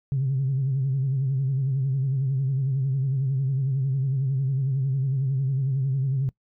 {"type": "tone with vibrato", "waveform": "sine", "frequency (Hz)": 134.3, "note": "C3", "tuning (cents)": 46, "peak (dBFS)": -20, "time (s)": [0.12, 6.29], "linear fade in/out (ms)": 0, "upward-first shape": "sine", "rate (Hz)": 11, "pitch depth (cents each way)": 73, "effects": ["noise-tail reverb RT60 0.1 s tail -23 dB re dry", "tanh soft clip ceiling -17 dBFS"]}